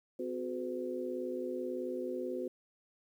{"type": "harmonic tone with a mistuned harmonic", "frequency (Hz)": 84.7, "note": "E2", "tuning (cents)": 48, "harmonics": [3, 4, 5, 6], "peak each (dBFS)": [-41, -38, -47, -40], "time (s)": [0.19, 2.48], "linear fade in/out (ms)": 5, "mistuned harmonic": 4, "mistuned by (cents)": 130, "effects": ["11-bit"]}